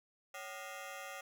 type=ring-modulated tone; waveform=15% pulse; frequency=659.3 Hz; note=E5; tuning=in tune; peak=-35 dBFS; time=0.34-1.21 s; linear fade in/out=5 ms; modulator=104 Hz; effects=none